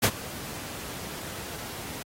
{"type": "noise with ADSR envelope", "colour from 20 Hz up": "pink", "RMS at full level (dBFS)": -18, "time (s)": [0.02, 2.03], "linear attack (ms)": 23, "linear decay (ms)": 56, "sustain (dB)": -20, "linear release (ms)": 7, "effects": ["high-pass 80 Hz 12 dB/octave", "AAC 48 kbps"]}